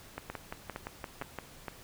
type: two click trains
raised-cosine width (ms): 0.5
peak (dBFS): -22 / -22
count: 8 / 4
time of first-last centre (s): 0.18-1.387 / 0.3-1.682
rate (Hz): 5.8 / 2.17
effects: pink hiss -53 dBFS RMS until 1.83 s